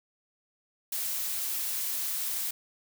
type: noise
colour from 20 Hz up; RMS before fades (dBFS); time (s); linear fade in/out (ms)
blue; -32; 0.92-2.51; 5
effects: none